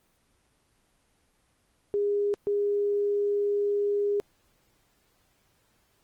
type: tone bursts at uneven times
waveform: sine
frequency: 408.3 Hz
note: G#4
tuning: 29 cents flat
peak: -23 dBFS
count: 2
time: 1.94-2.34 / 2.47-4.2 s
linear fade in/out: 0 ms
effects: pink hiss -68 dBFS RMS until 6.03 s + Opus 24 kbps